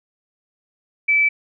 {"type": "tone", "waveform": "sine", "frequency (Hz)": 2311, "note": "D7", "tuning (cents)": -28, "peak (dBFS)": -13, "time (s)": [1.08, 1.29], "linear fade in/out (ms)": 10, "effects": []}